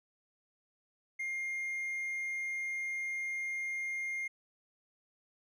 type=tone with hard clipping; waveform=sine; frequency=2120 Hz; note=C7; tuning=22 cents sharp; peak=-35 dBFS; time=1.19-4.28 s; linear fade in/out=10 ms; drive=2 dB; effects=none